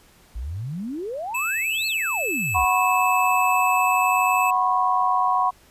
sine exponential two-way sweep, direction up then down, 51.91 to 4435 to 51.91 Hz, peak -27 dBFS, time 0.35-2.65 s, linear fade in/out 10 ms, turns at 1.87 s
square tone, 2616 Hz, E7, 14 cents flat, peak -24 dBFS, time 1.34-4.51 s, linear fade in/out 10 ms
sine chord, F# suspended fourth, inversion none, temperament equal with one note detuned, 740 / 987.8 / 1088.4 Hz, F#5 / B5 / C#6, 0 / 0 / -32 cents, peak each -22 dBFS, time 2.54-5.51 s, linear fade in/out 20 ms
effects pink hiss -54 dBFS RMS until 5.7 s + resampled to 32000 Hz

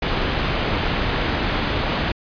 pink low-pass noise, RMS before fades -22 dBFS, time 0.02-2.12 s, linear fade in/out 5 ms, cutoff 3900 Hz, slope 24 dB/octave, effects resampled to 11025 Hz

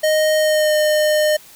square tone with pitch glide, 620 to 609.3 Hz, D#5 to D#5, -6 to -36 cents, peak -14 dBFS, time 0.03-1.37 s, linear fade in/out 10 ms, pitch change -30 cents, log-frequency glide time 0.37-0.75 s, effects white hiss -44 dBFS RMS until 1.55 s

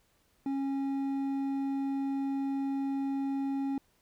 triangle tone with hard clipping, 273.7 Hz, C#4, 22 cents flat, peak -31 dBFS, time 0.46-3.78 s, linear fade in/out 2 ms, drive 9 dB, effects pink hiss -70 dBFS RMS until 4.01 s

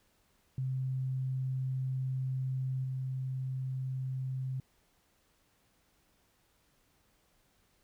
sine tone with level steps, 130.81 Hz, C3, in tune, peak -31 / -33 dBFS, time 0.58-4.6 s, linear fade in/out 2 ms, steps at 2.84 s, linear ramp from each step 5 ms, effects pink hiss -71 dBFS RMS until 7.83 s

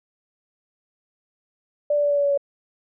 sine tone with pitch steps, 587.3 / 583.2 / 579.2 / 575.2 / 571.2 / 567.3 / 563.4 Hz, D5 / D5 / D5 / D5 / D5 / C#5 / C#5, 0 / -12 / -24 / -36 / -48 / +40 / +28 cents, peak -17 dBFS, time 1.9-2.376 s, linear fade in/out 5 ms, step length 68 ms, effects none

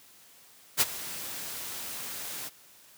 white noise with ADSR envelope, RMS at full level -21 dBFS, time 0.77-2.5 s, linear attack 42 ms, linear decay 33 ms, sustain -17 dB, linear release 28 ms, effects white hiss -56 dBFS RMS until 2.97 s + high-pass 80 Hz 12 dB/octave

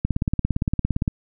click train, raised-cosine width 5 ms, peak -8 dBFS, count 19, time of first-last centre 0.05-1.079 s, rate 17.5 Hz, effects none

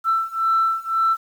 sine beating tone pair, 1332 / 1333.9 Hz, E6 / E6, +18 / +20 cents, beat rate 1.9 Hz, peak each -20 / -19 dBFS, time 0.04-1.17 s, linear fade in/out 50 ms, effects tanh soft clip ceiling -11 dBFS + 8-bit

